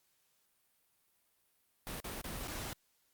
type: noise with dropouts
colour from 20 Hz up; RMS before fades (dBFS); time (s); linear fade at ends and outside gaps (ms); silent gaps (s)
pink; -42; 1.87-2.73; 0; 2.002-2.044 / 2.214-2.242 / 2.475-2.481
effects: white hiss -75 dBFS RMS until 3.13 s + Opus 48 kbps